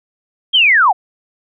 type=linear sweep; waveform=sine; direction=down; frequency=3280 to 676 Hz; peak=-7 dBFS; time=0.53-0.93 s; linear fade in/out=20 ms; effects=none